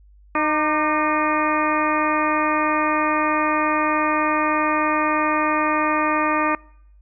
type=harmonic tone with a mistuned harmonic; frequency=307.2 Hz; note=D#4; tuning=22 cents flat; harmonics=1 / 2 / 3 / 4 / 5 / 6 / 7 / 8; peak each=-24 / -26 / -25 / -22 / -32 / -28 / -32 / -28 dBFS; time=0.35-6.55 s; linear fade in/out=2 ms; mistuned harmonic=4; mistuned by=-44 cents; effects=noise-tail reverb RT60 0.7 s tail -25 dB re dry + added 50 Hz sine -47 dBFS peak until 7.01 s